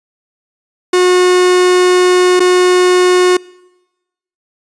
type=tone with dropouts; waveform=45% pulse; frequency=362.7 Hz; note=F#4; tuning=34 cents flat; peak=-7 dBFS; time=0.93-3.37 s; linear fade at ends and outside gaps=5 ms; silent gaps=2.396-2.402 s; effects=noise-tail reverb RT60 1.0 s tail -24 dB re dry + resampled to 22050 Hz